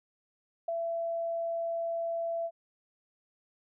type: tone with ADSR envelope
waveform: sine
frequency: 670 Hz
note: E5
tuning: 28 cents sharp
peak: -27 dBFS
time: 0.68-2.51 s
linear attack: 6 ms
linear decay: 11 ms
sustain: -3 dB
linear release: 57 ms
effects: none